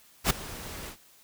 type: noise with ADSR envelope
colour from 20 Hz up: pink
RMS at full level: -21 dBFS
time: 0.24-0.97 s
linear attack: 63 ms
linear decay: 8 ms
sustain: -19 dB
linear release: 86 ms
effects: white hiss -58 dBFS RMS until 1.23 s